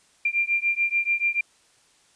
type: beating tone pair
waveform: sine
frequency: 2379 / 2385.9 Hz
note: D7 / D7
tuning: +22 / +27 cents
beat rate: 6.9 Hz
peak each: -24 dBFS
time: 0.25-1.41 s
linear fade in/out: 5 ms
effects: white hiss -60 dBFS RMS until 2.15 s + resampled to 22050 Hz